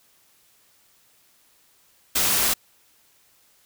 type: noise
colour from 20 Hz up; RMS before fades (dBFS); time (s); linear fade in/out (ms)
white; -21; 2.15-2.54; 10
effects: white hiss -60 dBFS RMS until 3.65 s